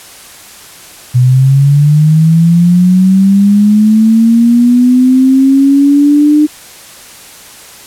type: linear sweep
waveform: sine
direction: up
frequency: 123 to 302.9 Hz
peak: -3 dBFS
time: 1.14-6.47 s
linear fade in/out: 20 ms
effects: white hiss -33 dBFS RMS until 7.86 s + low-pass 12000 Hz 12 dB/octave